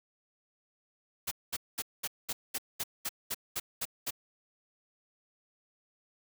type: noise bursts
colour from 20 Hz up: white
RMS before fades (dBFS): -34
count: 12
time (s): 1.27-4.108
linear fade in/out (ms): 10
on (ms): 44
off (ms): 210
effects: none